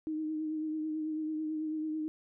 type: tone with vibrato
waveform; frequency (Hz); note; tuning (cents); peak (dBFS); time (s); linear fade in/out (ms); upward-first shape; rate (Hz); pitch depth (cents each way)
sine; 311.1; D#4; 0; -32; 0.07-2.08; 0; triangle; 9.1; 32
effects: none

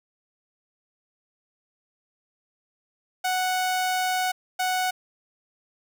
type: tone bursts at uneven times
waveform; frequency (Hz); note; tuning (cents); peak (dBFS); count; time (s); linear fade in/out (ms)
sawtooth; 740; F#5; 0; -19; 2; 3.24-4.32 / 4.59-4.91; 10
effects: none

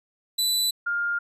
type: tone pair in turn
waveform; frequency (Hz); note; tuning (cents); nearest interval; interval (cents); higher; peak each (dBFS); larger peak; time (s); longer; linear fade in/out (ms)
sawtooth / sine; 3981 / 1407.5; B7 / F6; +13 / +13; octave + tritone; 1800; first; -18 / -23; first; 0.38-0.71 / 0.86-1.19; neither; 10
effects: resampled to 32000 Hz

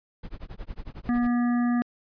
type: noise with tremolo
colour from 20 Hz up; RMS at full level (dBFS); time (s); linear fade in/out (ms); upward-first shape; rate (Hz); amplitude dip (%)
brown; -35; 0.23-1.27; 5; sine; 11; 100
type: harmonic tone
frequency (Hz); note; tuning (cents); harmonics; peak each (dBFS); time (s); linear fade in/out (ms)
241.4; B3; -39; 1 / 3 / 5 / 7 / 8; -21 / -35 / -37 / -39 / -44; 1.09-1.82; 0
effects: resampled to 11025 Hz

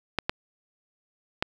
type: clicks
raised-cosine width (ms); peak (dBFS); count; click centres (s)
0.3; -8; 3; 0.187 / 0.295 / 1.425
effects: 7-bit

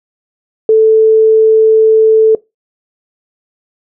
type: tone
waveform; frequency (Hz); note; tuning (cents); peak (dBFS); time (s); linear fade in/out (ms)
sine; 440; A4; 0; -3; 0.69-2.35; 2
effects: noise-tail reverb RT60 0.2 s tail -21 dB re dry

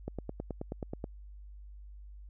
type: click train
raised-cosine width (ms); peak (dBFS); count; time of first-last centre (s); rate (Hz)
2; -23; 10; 0.08-1.042; 9.36
effects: added 50 Hz sine -46 dBFS peak until 2.29 s

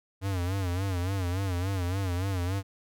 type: tone with vibrato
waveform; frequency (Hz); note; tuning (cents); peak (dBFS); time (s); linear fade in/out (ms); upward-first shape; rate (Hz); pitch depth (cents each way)
square; 92.8; F#2; +6; -28; 0.21-2.63; 50; sine; 3.5; 110
effects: none

